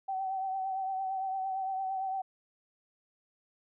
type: tone with vibrato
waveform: sine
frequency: 765 Hz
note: G5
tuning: 42 cents flat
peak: -31 dBFS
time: 0.08-2.22 s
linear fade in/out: 10 ms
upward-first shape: triangle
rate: 8.8 Hz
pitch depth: 40 cents each way
effects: none